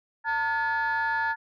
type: tone cluster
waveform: sine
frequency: 902 / 1427 / 1713 Hz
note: A5 / F6 / A6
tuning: +43 / +37 / -47 cents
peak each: -26 / -31 / -26 dBFS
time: 0.24-1.36 s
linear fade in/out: 50 ms
effects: tanh soft clip ceiling -19 dBFS